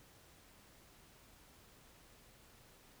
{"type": "silence", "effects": ["pink hiss -63 dBFS RMS until 3 s"]}